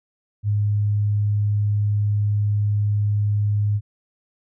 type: tone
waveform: sine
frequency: 103.7 Hz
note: G#2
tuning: 2 cents flat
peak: -17 dBFS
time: 0.43-3.81 s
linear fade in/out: 50 ms
effects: none